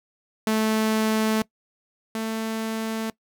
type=tone pair in turn; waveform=sawtooth; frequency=218.6 / 222.2 Hz; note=A3 / A3; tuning=-11 / +17 cents; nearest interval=unison; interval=28 cents; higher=second; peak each=-16 / -22 dBFS; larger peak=first; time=0.47-1.42 / 2.15-3.1 s; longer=neither; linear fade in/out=2 ms; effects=noise-tail reverb RT60 0.1 s tail -21 dB re dry